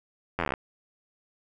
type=slowing click train; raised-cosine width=0.5 ms; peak=-12 dBFS; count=12; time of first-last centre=0.39-0.538 s; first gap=11 ms; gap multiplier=1.04; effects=none